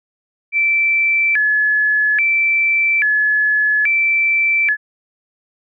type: tone with vibrato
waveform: sine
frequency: 1996 Hz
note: B6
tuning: 18 cents sharp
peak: -12 dBFS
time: 0.52-4.77 s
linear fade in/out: 50 ms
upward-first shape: square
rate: 0.6 Hz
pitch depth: 270 cents each way
effects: none